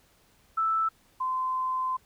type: tone pair in turn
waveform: sine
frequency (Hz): 1318.5 / 1031.1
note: E6 / C6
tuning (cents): 0 / -26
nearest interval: major third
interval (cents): 426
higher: first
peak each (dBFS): -23 / -26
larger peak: first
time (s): 0.57-0.89 / 1.2-1.97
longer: second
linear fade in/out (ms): 10
effects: pink hiss -63 dBFS RMS until 2.05 s